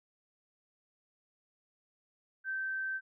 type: tone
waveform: sine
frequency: 1552 Hz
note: G6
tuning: 18 cents flat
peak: -33 dBFS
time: 2.44-3.01 s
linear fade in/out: 50 ms
effects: none